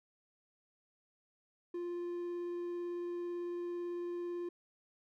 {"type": "tone with vibrato", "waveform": "triangle", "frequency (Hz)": 349.2, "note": "F4", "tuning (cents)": 0, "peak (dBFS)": -35, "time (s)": [1.74, 4.49], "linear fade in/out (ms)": 5, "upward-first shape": "triangle", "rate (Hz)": 18, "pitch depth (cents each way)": 8, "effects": []}